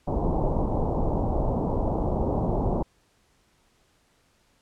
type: low-pass noise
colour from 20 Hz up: pink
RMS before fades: -25 dBFS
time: 0.07-2.83 s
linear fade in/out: 10 ms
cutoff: 930 Hz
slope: 48 dB/octave
effects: pink hiss -65 dBFS RMS until 4.61 s + low-pass 10000 Hz 12 dB/octave